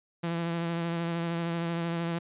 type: tone with vibrato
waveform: sawtooth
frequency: 168.6 Hz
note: E3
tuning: 39 cents sharp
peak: -25 dBFS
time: 0.23-2.19 s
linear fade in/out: 10 ms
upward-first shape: sine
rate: 13 Hz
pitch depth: 23 cents each way
effects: resampled to 8000 Hz